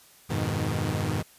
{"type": "chord", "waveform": "sawtooth", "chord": "F half-diminished seventh", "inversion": "none", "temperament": "equal with one note detuned", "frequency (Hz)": [87.31, 102.28, 123.47, 155.56], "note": ["F2", "Ab2", "Cb3", "Eb3"], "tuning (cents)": [0, -26, 0, 0], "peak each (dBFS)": [-30, -26, -28, -27], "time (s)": [0.29, 1.23], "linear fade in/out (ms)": 20, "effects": ["white hiss -55 dBFS RMS until 1.38 s", "resampled to 32000 Hz"]}